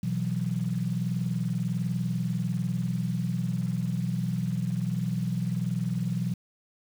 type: chord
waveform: sine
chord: B suspended fourth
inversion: none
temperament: equal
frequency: 123.47 / 164.81 / 185 Hz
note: B2 / E3 / F#3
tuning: 0 / 0 / 0 cents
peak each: -30 dBFS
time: 0.03-6.34 s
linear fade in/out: 5 ms
effects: tanh soft clip ceiling -16 dBFS + 8-bit